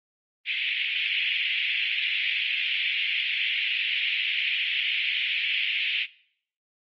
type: band-pass noise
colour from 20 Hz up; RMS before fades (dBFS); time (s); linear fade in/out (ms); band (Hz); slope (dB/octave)
pink; -27; 0.45-6.07; 50; 2200 to 3200; 48
effects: noise-tail reverb RT60 0.6 s tail -20 dB re dry + Opus 24 kbps